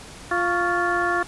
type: harmonic tone with a mistuned harmonic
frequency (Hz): 349.2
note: F4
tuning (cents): 0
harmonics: 1 / 2 / 3 / 4 / 5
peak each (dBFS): -26 / -26 / -26 / -26 / -26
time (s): 0.31-1.23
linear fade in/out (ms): 5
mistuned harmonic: 3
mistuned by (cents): +100
effects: pink hiss -41 dBFS RMS until 1.27 s + resampled to 24000 Hz